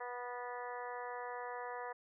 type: harmonic tone with a mistuned harmonic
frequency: 244.7 Hz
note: B3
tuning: 16 cents flat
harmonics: 2 / 3 / 4 / 5 / 6 / 7 / 8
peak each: -46 / -47 / -46 / -51 / -56 / -51 / -54 dBFS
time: 0-1.93 s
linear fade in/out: 10 ms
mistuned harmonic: 7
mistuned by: +19 cents
effects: none